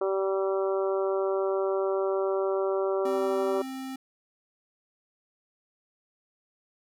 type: harmonic tone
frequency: 193.2 Hz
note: G3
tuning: 25 cents flat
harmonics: 2 / 3 / 4 / 5 / 6 / 7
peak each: -26 / -30 / -38 / -40 / -38 / -41 dBFS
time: 0.01-3.62 s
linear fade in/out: 5 ms
type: tone with pitch glide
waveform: square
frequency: 261.6 to 263.9 Hz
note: C4 to C4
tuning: 0 to +15 cents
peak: -35 dBFS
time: 3.05-3.96 s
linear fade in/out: 5 ms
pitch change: +15 cents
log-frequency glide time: 3.48-3.68 s
effects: none